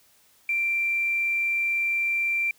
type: tone with quantisation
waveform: sine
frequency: 2358 Hz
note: D7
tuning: 6 cents sharp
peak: -22 dBFS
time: 0.49-2.51 s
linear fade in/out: 2 ms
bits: 8
effects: white hiss -60 dBFS RMS until 2.58 s